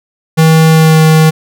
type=tone with pitch glide; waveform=square; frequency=160 to 157.98 Hz; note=D#3 to D#3; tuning=+49 to +27 cents; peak=-4 dBFS; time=0.37-1.31 s; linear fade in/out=20 ms; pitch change=-22 cents; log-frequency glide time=0.7-1.02 s; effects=none